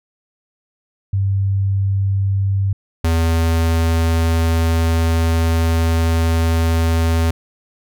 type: tone pair in turn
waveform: sine / square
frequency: 97.9 / 82.32 Hz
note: G2 / E2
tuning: -2 / -2 cents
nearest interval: minor third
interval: 300 cents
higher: first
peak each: -14 dBFS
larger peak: neither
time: 1.13-2.73 / 3.04-7.31 s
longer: second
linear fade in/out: 5 ms
effects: none